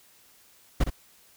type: noise with echo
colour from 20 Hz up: brown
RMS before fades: -19 dBFS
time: 0.8-0.84 s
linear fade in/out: 10 ms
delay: 62 ms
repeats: 1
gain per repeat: -8 dB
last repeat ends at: 0.902 s
effects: white hiss -58 dBFS RMS until 1.36 s